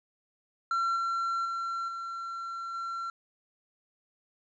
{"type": "tone with level steps", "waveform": "triangle", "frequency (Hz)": 1360, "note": "F6", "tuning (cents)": -46, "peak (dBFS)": [-24, -26, -29, -33, -31], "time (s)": [0.71, 3.1], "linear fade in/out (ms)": 2, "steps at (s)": [0.96, 1.45, 1.88, 2.74], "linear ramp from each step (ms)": 5, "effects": ["resampled to 16000 Hz", "11-bit"]}